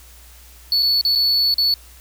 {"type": "tone with dropouts", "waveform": "triangle", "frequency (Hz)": 4435, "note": "C#8", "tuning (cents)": 0, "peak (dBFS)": -13, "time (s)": [0.72, 1.74], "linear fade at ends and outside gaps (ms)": 1, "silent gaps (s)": [[0.824, 0.828], [1.012, 1.05], [1.152, 1.157], [1.541, 1.582]], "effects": ["added 60 Hz sine -44 dBFS peak until 2 s", "white hiss -47 dBFS RMS until 2 s"]}